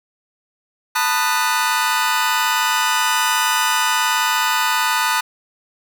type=chord; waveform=sawtooth; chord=B dominant seventh; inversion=third; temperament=just; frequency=889 / 987.8 / 1234.7 / 1481.6 Hz; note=A5 / B5 / D#6 / F#6; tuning=+18 / 0 / -14 / +2 cents; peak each=-18 dBFS; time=0.95-5.21 s; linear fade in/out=10 ms; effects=none